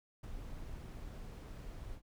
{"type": "noise with ADSR envelope", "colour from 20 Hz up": "brown", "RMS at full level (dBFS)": -42, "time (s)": [0.23, 2.02], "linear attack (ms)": 10, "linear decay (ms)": 14, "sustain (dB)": -4, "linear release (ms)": 86, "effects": []}